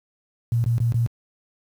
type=tone bursts; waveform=sine; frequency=117.2 Hz; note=A#2; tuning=10 cents sharp; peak=-17 dBFS; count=4; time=0.52-1.063 s; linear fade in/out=0 ms; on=120 ms; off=21 ms; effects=high-pass 60 Hz 12 dB/octave + 8-bit